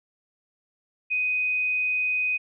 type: tone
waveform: sine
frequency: 2500 Hz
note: D#7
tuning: 8 cents sharp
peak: -22 dBFS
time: 1.1-2.38 s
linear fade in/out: 20 ms
effects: none